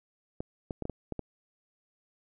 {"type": "clicks", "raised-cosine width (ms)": 2, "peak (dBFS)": -21, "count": 7, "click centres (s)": [0.405, 0.708, 0.823, 0.854, 0.897, 1.123, 1.193], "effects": []}